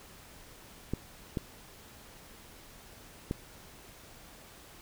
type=clicks; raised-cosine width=3 ms; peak=-18 dBFS; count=3; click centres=0.936 / 1.372 / 3.311 s; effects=pink hiss -53 dBFS RMS until 4.81 s